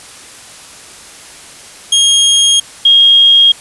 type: tone pair in turn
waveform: sawtooth / sine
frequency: 3254 / 3254 Hz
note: G#7 / G#7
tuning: -36 / -36 cents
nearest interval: unison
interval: 0 cents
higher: neither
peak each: -3 dBFS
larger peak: neither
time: 1.92-2.6 / 2.85-3.52 s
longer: first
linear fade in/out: 5 ms
effects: white hiss -34 dBFS RMS until 3.6 s + resampled to 24000 Hz